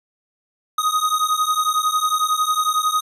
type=beating tone pair; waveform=square; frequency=1244.5 / 1255.5 Hz; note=D#6 / D#6; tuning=0 / +15 cents; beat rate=11 Hz; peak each=-21 dBFS; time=0.78-3.01 s; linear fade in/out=5 ms; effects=resampled to 32000 Hz